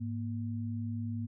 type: tone pair together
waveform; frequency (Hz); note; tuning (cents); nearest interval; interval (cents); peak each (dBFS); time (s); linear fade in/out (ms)
sine; 104.8 / 235.6; G#2 / A#3; +16 / +19; octave + major second; 1403; -35 / -37; 0-1.27; 20
effects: none